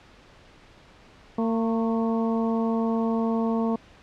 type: harmonic tone with a mistuned harmonic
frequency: 227.2 Hz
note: A#3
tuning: 44 cents flat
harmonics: 1 / 2 / 3 / 4 / 5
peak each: -23 / -29 / -33 / -35 / -37 dBFS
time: 1.38-3.76 s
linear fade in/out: 5 ms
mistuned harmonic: 5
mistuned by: -51 cents
effects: pink hiss -52 dBFS RMS until 4.02 s + low-pass 4000 Hz 12 dB/octave